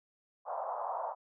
pink band-pass noise, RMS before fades -37 dBFS, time 0.45-1.15 s, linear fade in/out 50 ms, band 600 to 1100 Hz, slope 48 dB/octave, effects none

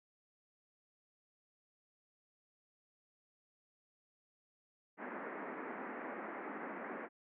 pink band-pass noise, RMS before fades -45 dBFS, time 4.97-7.09 s, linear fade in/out 50 ms, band 210 to 2100 Hz, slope 48 dB/octave, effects none

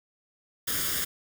white noise with comb filter, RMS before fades -29 dBFS, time 0.67-1.05 s, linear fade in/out 10 ms, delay 0.59 ms, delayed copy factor +0.7, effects none

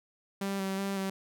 sawtooth tone with vibrato, 194.7 Hz, G3, 12 cents flat, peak -27 dBFS, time 0.41-1.1 s, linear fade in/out 5 ms, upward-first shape square, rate 2.7 Hz, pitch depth 18 cents each way, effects none

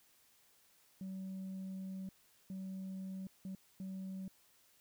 sine tone bursts at uneven times, 190 Hz, F#3, 46 cents sharp, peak -39 dBFS, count 4, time 1.01-2.09 / 2.5-3.27 / 3.45-3.55 / 3.8-4.28 s, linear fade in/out 2 ms, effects tanh soft clip ceiling -40 dBFS + white hiss -69 dBFS RMS until 4.8 s

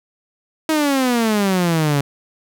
sawtooth exponential sweep, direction down, 320.1 to 138.59 Hz, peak -11 dBFS, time 0.69-2.01 s, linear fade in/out 2 ms, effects none

